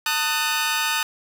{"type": "chord", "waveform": "15% pulse", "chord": "D# diminished", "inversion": "second", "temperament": "just", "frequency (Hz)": [896, 1244.5, 1493.4], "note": ["A5", "D#6", "F#6"], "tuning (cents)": [31, 0, 16], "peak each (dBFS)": -19, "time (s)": [0.06, 1.03], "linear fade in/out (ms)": 2, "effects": []}